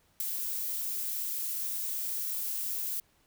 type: noise with ADSR envelope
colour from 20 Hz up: violet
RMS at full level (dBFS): -28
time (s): 0.2-3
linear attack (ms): 4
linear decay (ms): 10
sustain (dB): -6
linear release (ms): 3
effects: pink hiss -68 dBFS RMS until 3.26 s